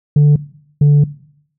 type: tone pair in turn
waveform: sine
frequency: 146.83 / 145.56 Hz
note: D3 / D3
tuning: 0 / -15 cents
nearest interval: unison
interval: 15 cents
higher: first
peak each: -3 dBFS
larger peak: neither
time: 0.16-0.36 / 0.81-1.04 s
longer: second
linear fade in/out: 5 ms
effects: noise-tail reverb RT60 0.7 s tail -20 dB re dry + tanh soft clip ceiling -5 dBFS